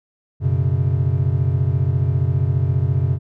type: chord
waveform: triangle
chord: F# suspended fourth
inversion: none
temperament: equal with one note detuned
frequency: 92.5 / 123.83 / 138.59 Hz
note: F#2 / B2 / C#3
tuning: 0 / +5 / 0 cents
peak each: -18 dBFS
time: 0.4-3.19 s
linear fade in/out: 50 ms
effects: none